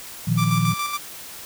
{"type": "chord", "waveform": "sine", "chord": "Bb suspended fourth", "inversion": "none", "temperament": "equal with one note detuned", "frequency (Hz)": [116.95, 155.56, 174.61], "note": ["Bb2", "Eb3", "F3"], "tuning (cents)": [6, 0, 0], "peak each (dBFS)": -22, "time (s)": [0.27, 0.74], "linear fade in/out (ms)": 10}
{"type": "tone with tremolo", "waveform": "sawtooth", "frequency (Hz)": 1174.7, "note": "D6", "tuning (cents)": 0, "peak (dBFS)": -19, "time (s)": [0.37, 0.98], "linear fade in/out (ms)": 20, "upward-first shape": "square", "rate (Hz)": 7.1, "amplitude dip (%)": 45}
{"effects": ["white hiss -38 dBFS RMS until 1.45 s"]}